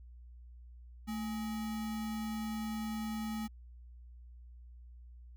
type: tone with sample-and-hold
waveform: sine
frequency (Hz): 220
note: A3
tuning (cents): 0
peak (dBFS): -35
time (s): 1.07-3.48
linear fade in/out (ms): 20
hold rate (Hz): 1050
effects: added 60 Hz sine -50 dBFS peak until 5.36 s